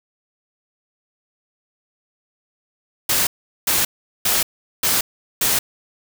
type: noise bursts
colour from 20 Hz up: white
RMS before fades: -18 dBFS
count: 5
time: 3.09-5.59 s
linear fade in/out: 5 ms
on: 180 ms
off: 400 ms
effects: none